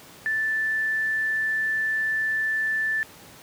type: tone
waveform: sine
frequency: 1760 Hz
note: A6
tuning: in tune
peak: -22 dBFS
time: 0.26-3.03 s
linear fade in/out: 0 ms
effects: pink hiss -47 dBFS RMS until 3.42 s + high-pass 100 Hz 12 dB/octave